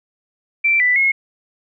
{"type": "tone with pitch steps", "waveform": "sine", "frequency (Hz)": [2344, 1984, 2167], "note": ["D7", "B6", "C#7"], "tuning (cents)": [-4, 7, -40], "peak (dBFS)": -12, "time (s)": [0.64, 1.12], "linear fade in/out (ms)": 10, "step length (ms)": 160, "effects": []}